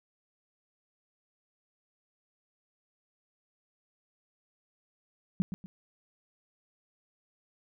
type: tone with echo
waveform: sine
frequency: 185.8 Hz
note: F#3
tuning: 7 cents sharp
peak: -23 dBFS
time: 5.4-5.42 s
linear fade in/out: 0 ms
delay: 120 ms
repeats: 2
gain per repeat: -9 dB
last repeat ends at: 5.66 s
effects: none